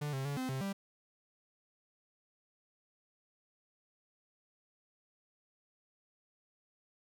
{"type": "tone with pitch steps", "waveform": "45% pulse", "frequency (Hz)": [147.6, 133.9, 142.3, 257.8, 132.7, 196.8], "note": ["D3", "C3", "C#3", "C4", "C3", "G3"], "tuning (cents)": [9, 40, 46, -26, 25, 7], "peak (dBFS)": -35, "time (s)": [0.01, 0.73], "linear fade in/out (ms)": 10, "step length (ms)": 120, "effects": []}